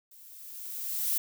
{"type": "noise with level ramp", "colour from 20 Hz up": "violet", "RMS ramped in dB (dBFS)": [-54, -27], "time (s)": [0.11, 1.18], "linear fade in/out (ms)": 5, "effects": []}